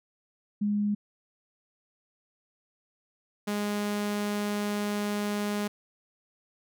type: tone pair in turn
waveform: sine / sawtooth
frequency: 206.6 / 206.6 Hz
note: G#3 / G#3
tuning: -9 / -9 cents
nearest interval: unison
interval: 0 cents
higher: neither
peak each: -24 dBFS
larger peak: neither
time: 0.61-0.95 / 3.47-5.68 s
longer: second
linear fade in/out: 10 ms
effects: none